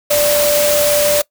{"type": "tone in noise", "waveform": "sine", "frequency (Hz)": 587.3, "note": "D5", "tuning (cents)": 0, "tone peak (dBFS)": -12, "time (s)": [0.1, 1.22], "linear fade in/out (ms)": 10, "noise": "white", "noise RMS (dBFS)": -17, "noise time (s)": [0.1, 1.22], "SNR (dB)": 2, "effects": ["noise-tail reverb RT60 0.1 s tail -21 dB re dry"]}